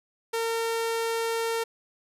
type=tone; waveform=sawtooth; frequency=456.7 Hz; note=A#4; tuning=36 cents flat; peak=-22 dBFS; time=0.33-1.64 s; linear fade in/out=10 ms; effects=resampled to 32000 Hz